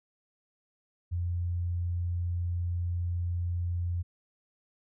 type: tone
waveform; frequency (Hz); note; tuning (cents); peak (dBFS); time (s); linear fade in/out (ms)
sine; 87.31; F2; 0; -28; 1.11-4.03; 20
effects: none